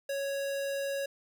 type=tone; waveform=square; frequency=554.4 Hz; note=C#5; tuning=in tune; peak=-32 dBFS; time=0.09-1.06 s; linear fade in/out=5 ms; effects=none